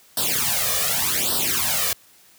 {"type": "noise with flanger", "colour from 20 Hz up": "white", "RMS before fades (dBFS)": -22, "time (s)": [0.17, 1.93], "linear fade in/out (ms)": 2, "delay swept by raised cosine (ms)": [0.22, 1.72], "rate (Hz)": 0.86, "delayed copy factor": 0.9, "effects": ["white hiss -53 dBFS RMS until 2.38 s", "high-pass 60 Hz 12 dB/octave"]}